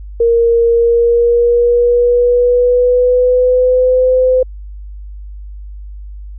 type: tone with pitch glide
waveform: sine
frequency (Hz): 466.2 to 511.3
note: A#4 to C5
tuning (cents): 0 to -40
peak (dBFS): -7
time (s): 0.2-4.43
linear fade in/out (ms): 5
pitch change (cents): +160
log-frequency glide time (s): 0.69-4.12
effects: added 50 Hz sine -26 dBFS peak until 6.38 s